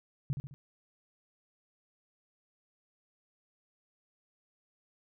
sine tone with echo, 138.59 Hz, C#3, in tune, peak -28 dBFS, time 0.3-0.33 s, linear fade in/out 0 ms, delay 70 ms, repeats 3, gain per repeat -6 dB, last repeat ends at 0.54 s, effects none

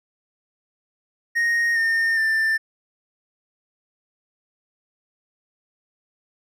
triangle tone with pitch steps, 1864.7 / 1822.1 / 1780.5 Hz, A#6 / A#6 / A6, 0 / -40 / +20 cents, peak -16 dBFS, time 1.35-2.58 s, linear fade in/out 20 ms, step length 410 ms, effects none

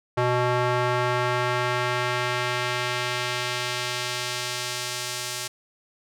square tone with band-pass filter sweep, 123.47 Hz, B2, in tune, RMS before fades -26 dBFS, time 0.17-5.48 s, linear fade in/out 10 ms, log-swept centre 860 to 7100 Hz, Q 0.74, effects none

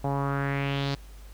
sawtooth tone with low-pass filter sweep, 139.3 Hz, C#3, 9 cents sharp, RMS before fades -28 dBFS, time 0.04-0.95 s, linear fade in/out 5 ms, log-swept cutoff 770 to 4600 Hz, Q 3.2, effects added 50 Hz sine -43 dBFS peak until 1.33 s + pink hiss -55 dBFS RMS until 1.33 s

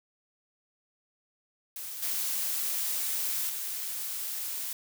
blue noise with level steps, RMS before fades -39 / -31 / -35 dBFS, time 1.76-4.73 s, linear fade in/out 2 ms, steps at 2.02 / 3.49 s, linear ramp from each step 10 ms, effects none

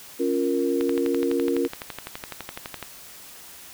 sine chord, Bb minor, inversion first, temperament equal, 277.2 / 349.2 / 466.2 Hz, Db4 / F4 / Bb4, 0 / 0 / 0 cents, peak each -25 dBFS, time 0.19-1.68 s, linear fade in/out 20 ms
click train, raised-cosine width 0.3 ms, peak -16 dBFS, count 25, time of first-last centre 0.81-2.827 s, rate 11.9 Hz
effects white hiss -44 dBFS RMS until 3.73 s

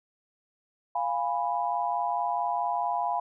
sine chord, F diminished, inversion none, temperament equal with one note detuned, 698.5 / 823 / 987.8 Hz, F5 / Ab5 / Cb6, 0 / -16 / 0 cents, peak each -30 dBFS, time 0.95-3.2 s, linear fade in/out 5 ms, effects none

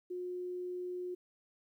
sine tone, 360 Hz, F#4, 47 cents flat, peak -37 dBFS, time 0.1-1.15 s, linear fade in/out 10 ms, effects 12-bit

